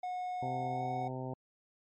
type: tone with pitch glide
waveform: triangle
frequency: 728 to 738.6 Hz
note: F#5 to F#5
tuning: -28 to -3 cents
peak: -33 dBFS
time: 0.03-1.08 s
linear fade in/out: 5 ms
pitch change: +25 cents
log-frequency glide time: 0.7-0.83 s
type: harmonic tone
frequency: 129.3 Hz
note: C3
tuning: 20 cents flat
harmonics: 1 / 2 / 3 / 4 / 5 / 6 / 7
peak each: -40 / -43 / -45 / -46 / -47 / -48 / -48 dBFS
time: 0.42-1.34 s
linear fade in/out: 5 ms
effects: MP3 32 kbps